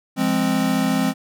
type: chord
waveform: square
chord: F minor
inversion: none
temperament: equal with one note detuned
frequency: 173.01 / 207.7 / 261.6 Hz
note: F3 / Ab3 / C4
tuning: -16 / 0 / 0 cents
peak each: -25 / -23 / -21 dBFS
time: 0.16-1.14 s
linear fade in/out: 50 ms
effects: none